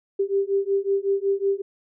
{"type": "beating tone pair", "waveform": "sine", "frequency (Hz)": [392, 397.4], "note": ["G4", "G4"], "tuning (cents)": [0, 24], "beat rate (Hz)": 5.4, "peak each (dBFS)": -23, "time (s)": [0.19, 1.62], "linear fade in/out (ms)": 10, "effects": []}